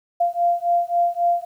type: beating tone pair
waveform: sine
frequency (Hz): 692 / 695.7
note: F5 / F5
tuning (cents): -16 / -7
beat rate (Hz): 3.7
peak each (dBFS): -20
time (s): 0.2-1.45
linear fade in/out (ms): 10
effects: 9-bit